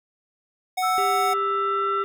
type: tone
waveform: square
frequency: 740 Hz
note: F#5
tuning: in tune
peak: -23 dBFS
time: 0.77-1.34 s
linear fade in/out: 10 ms
type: tone with pitch glide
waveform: sine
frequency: 1318.5 to 1340.8 Hz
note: E6 to E6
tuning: 0 to +29 cents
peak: -22 dBFS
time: 0.82-2.04 s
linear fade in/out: 20 ms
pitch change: +29 cents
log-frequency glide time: 1.44-1.88 s
type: harmonic tone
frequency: 397.1 Hz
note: G4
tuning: 22 cents sharp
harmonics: 1 / 3 / 5 / 7 / 9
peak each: -27 / -37 / -41 / -44 / -46 dBFS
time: 0.98-2.04 s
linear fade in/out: 0 ms
effects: none